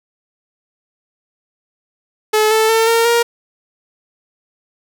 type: tone with pitch steps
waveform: sawtooth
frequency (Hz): 430.3 / 439.8 / 449.6 / 459.6 / 469.8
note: A4 / A4 / A4 / A#4 / A#4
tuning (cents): -39 / -1 / +37 / -25 / +13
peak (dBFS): -7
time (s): 2.33-3.23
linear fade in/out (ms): 10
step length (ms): 180
effects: none